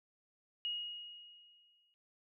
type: tone with exponential decay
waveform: sine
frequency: 2881 Hz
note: F#7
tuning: 47 cents flat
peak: -34 dBFS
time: 0.65-1.94 s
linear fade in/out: 0 ms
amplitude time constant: 280 ms
effects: none